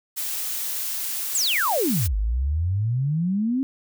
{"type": "noise", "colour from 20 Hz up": "blue", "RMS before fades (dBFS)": -28, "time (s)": [0.16, 2.08], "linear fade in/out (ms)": 20}
{"type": "exponential two-way sweep", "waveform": "sine", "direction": "down then up", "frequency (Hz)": [8230, 49, 274.2], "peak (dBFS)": -20, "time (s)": [1.35, 3.63], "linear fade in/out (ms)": 0, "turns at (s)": 2.16}
{"effects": []}